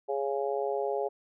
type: harmonic tone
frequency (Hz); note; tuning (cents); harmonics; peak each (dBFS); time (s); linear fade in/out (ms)
138.59; C#3; 0; 3 / 4 / 5 / 6; -31 / -33 / -35 / -37; 0.08-1.09; 20
effects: none